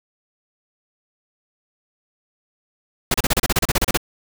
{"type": "noise bursts", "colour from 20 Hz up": "pink", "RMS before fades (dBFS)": -17, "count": 14, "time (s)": [3.11, 3.974], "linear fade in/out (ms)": 5, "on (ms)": 32, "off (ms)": 32, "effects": []}